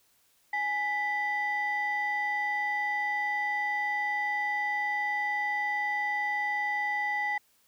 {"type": "tone pair together", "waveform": "sine", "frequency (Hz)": [832, 1978.8], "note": ["G#5", "B6"], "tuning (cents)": [3, 3], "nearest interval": "octave + minor third", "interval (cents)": 1500, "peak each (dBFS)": [-30, -28], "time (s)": [0.53, 7.38], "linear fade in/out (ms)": 5, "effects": ["tanh soft clip ceiling -22 dBFS", "white hiss -67 dBFS RMS until 7.67 s"]}